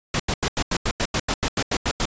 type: noise bursts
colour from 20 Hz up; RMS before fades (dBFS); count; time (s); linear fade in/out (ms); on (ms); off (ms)
pink; -22; 14; 0.14-2.055; 2; 56; 87
effects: resampled to 16000 Hz